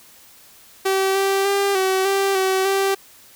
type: tone with pitch steps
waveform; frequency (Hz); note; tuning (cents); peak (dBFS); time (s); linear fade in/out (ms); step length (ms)
sawtooth; 384.9 / 390.5 / 398.2 / 379.1 / 392.2 / 379.8 / 390.4; G4 / G4 / G4 / F#4 / G4 / F#4 / G4; -32 / -7 / +27 / +42 / +1 / +45 / -7; -13; 0.85-2.95; 10; 300
effects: white hiss -48 dBFS RMS until 3.35 s